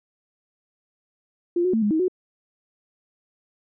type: tone with pitch steps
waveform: sine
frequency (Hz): 347.6 / 366 / 223.5 / 207.7 / 316.7 / 367.4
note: F4 / F#4 / A3 / G#3 / D#4 / F#4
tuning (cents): -8 / -19 / +27 / 0 / +31 / -12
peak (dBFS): -18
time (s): 1.56-2.082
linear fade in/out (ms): 5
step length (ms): 87
effects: none